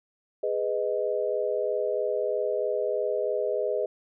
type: chord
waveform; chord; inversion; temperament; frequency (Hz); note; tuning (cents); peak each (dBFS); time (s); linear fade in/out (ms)
sine; G# minor; none; just; 415.3 / 498.4 / 623; G#4 / B4 / D#5; 0 / +16 / +2; -29; 0.43-3.86; 5
effects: none